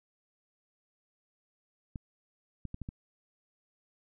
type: clicks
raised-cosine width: 5 ms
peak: -26 dBFS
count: 5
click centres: 1.958 / 2.653 / 2.744 / 2.817 / 2.889 s
effects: none